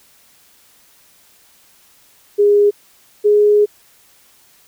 sine tone pair in turn, 410.3 / 416.3 Hz, G#4 / G#4, -21 / +4 cents, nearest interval unison, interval 25 cents, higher second, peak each -8 dBFS, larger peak neither, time 2.38-2.71 / 3.24-3.66 s, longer second, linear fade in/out 20 ms, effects white hiss -51 dBFS RMS until 4.67 s

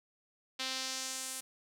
sawtooth tone with band-pass filter sweep, 261.6 Hz, C4, in tune, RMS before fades -39 dBFS, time 0.59-1.41 s, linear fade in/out 10 ms, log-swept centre 3900 to 9600 Hz, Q 1.6, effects none

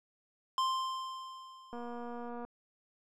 square tone with exponential decay, 1046.5 Hz, C6, in tune, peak -28 dBFS, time 0.58-2.29 s, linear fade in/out 1 ms, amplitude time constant 370 ms
click train, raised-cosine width 1 ms, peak -31 dBFS, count 173, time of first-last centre 1.73-2.45 s, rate 239 Hz
effects low-pass 6000 Hz 12 dB/octave

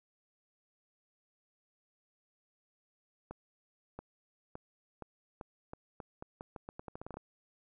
accelerating click train, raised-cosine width 1 ms, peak -29 dBFS, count 19, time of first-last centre 3.31-7.17 s, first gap 680 ms, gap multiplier 0.83, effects none

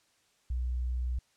sine tone, 61.74 Hz, B1, in tune, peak -29 dBFS, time 0.5-1.19 s, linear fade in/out 5 ms, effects white hiss -69 dBFS RMS until 1.36 s + low-pass 8000 Hz 12 dB/octave

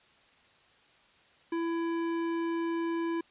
sine tone with hard clipping, 333.7 Hz, E4, 21 cents sharp, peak -31 dBFS, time 1.52-3.21 s, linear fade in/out 5 ms, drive 13 dB, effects white hiss -62 dBFS RMS until 3.3 s + resampled to 8000 Hz

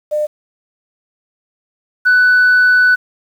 sine tone pair in turn, 602 / 1491.7 Hz, D5 / F#6, +43 / +14 cents, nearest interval octave + major third, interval 1571 cents, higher second, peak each -13 / -5 dBFS, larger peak second, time 0.11-0.27 / 2.05-2.96 s, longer second, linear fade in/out 20 ms, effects tanh soft clip ceiling -5 dBFS + 7-bit

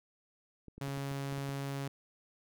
clicks, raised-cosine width 3 ms, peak -36 dBFS, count 8, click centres 0.683 / 0.78 / 0.881 / 0.975 / 1.115 / 1.325 / 1.381 / 1.491 s
sawtooth tone, 138.59 Hz, C#3, in tune, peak -32 dBFS, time 0.81-1.88 s, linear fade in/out 5 ms
effects none

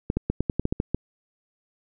clicks, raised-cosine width 3 ms, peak -10 dBFS, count 10, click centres 0.101 / 0.17 / 0.3 / 0.406 / 0.498 / 0.596 / 0.654 / 0.725 / 0.801 / 0.946 s, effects none

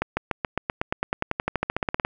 accelerating click train, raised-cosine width 0.5 ms, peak -8 dBFS, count 23, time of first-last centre 0.02-2.049 s, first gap 150 ms, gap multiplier 0.95, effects none

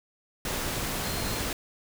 sine tone in noise, 4186 Hz, C8, in tune, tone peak -41 dBFS, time 1.04-1.4 s, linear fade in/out 2 ms, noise pink, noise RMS -31 dBFS, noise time 0.45-1.53 s, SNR -13 dB, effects none

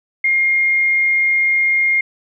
sine tone, 2128 Hz, C7, 29 cents sharp, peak -12 dBFS, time 0.24-2.01 s, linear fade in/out 5 ms, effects none

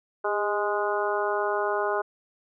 harmonic tone with a mistuned harmonic, 207.7 Hz, G#3, in tune, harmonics 2 / 3 / 4 / 5 / 6 / 7, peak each -28 / -30 / -31 / -32 / -33 / -33 dBFS, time 0.24-2.02 s, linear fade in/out 10 ms, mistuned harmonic 2, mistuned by -32 cents, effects none

